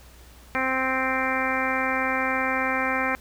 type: harmonic tone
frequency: 261.6 Hz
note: C4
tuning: in tune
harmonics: 1 / 2 / 3 / 4 / 5 / 6 / 7 / 8 / 9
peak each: -31 / -31 / -31 / -31 / -31 / -31 / -31 / -31 / -31 dBFS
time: 0.55-3.15 s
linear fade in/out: 0 ms
effects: added 60 Hz sine -48 dBFS peak until 3.2 s + pink hiss -52 dBFS RMS until 3.2 s

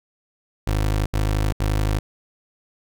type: tone bursts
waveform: 25% pulse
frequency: 51.91 Hz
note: G#1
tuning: in tune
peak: -15 dBFS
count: 3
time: 0.67-1.99 s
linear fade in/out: 5 ms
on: 390 ms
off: 75 ms
effects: none

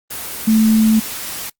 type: tone in noise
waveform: sine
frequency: 220 Hz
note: A3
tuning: in tune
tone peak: -9 dBFS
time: 0.47-1 s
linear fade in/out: 10 ms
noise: white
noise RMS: -27 dBFS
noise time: 0.1-1.5 s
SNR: +15 dB
effects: noise-tail reverb RT60 0.1 s tail -24 dB re dry + Opus 24 kbps

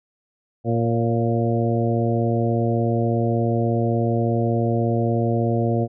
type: harmonic tone with a mistuned harmonic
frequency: 116.54 Hz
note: A#2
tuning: in tune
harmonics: 1 / 2 / 3 / 4 / 5 / 6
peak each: -21 / -24 / -26 / -27 / -28 / -29 dBFS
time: 0.64-5.88 s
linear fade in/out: 50 ms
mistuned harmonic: 5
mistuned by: -34 cents
effects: none

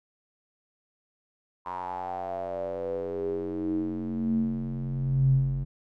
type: tone with band-pass filter sweep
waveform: square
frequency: 45.22 Hz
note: F#1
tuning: 39 cents flat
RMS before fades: -29 dBFS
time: 1.65-5.65 s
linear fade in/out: 20 ms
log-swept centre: 1000 to 110 Hz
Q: 9.1
effects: none

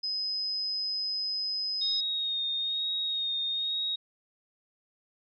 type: tone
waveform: sine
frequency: 5050 Hz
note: D#8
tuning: 25 cents sharp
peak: -29 dBFS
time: 0.03-2.01 s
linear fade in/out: 10 ms
type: tone with vibrato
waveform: sine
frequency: 3728 Hz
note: A#7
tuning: 1 cent flat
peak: -28 dBFS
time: 1.81-3.96 s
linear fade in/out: 10 ms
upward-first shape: sine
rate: 1.1 Hz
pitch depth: 24 cents each way
effects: none

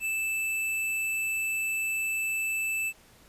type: tone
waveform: square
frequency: 2637 Hz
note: E7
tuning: in tune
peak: -28 dBFS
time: 0-2.93 s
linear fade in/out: 50 ms
effects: pink hiss -57 dBFS RMS until 3.28 s + resampled to 32000 Hz

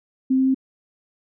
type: tone with pitch steps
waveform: sine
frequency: 261.6 / 263.1 / 264.6 Hz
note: C4 / C4 / C4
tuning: 0 / +10 / +20 cents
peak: -15 dBFS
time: 0.3-0.546 s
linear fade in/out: 10 ms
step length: 82 ms
effects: none

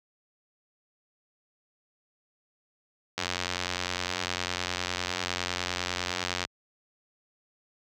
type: click train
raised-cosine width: 0.2 ms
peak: -11 dBFS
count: 295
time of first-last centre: 3.18-6.45 s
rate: 89.9 Hz
effects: high-pass 60 Hz 12 dB/octave

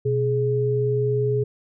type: tone pair together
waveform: sine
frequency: 124.6 / 419.1 Hz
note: B2 / G#4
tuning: +16 / +16 cents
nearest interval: octave + major sixth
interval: 2100 cents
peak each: -22 / -21 dBFS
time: 0.05-1.44 s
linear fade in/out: 10 ms
effects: none

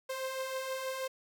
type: beating tone pair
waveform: sawtooth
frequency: 520 / 526.3 Hz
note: C5 / C5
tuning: -11 / +10 cents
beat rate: 6.3 Hz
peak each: -39 / -32 dBFS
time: 0.09-1.08 s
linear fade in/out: 10 ms
effects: none

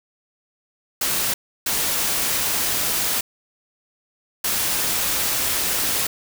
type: noise bursts at uneven times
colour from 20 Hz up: white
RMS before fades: -22 dBFS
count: 3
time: 1.01-1.34 / 1.66-3.21 / 4.44-6.07 s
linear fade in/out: 5 ms
effects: none

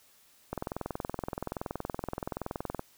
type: click train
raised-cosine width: 1 ms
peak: -19 dBFS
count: 49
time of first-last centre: 0.53-2.794 s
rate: 21.2 Hz
effects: white hiss -62 dBFS RMS until 2.97 s

